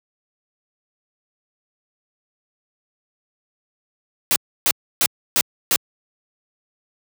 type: noise bursts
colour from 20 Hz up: white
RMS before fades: -17 dBFS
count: 5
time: 4.31-5.76 s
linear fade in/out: 0 ms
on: 50 ms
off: 300 ms
effects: high-pass 100 Hz 12 dB/octave